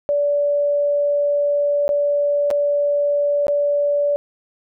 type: tone with dropouts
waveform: sine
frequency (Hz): 578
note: D5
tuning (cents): -28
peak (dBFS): -15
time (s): 0.09-4.16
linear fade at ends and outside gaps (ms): 0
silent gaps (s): 1.88-1.891 / 2.504-2.511 / 3.468-3.482
effects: none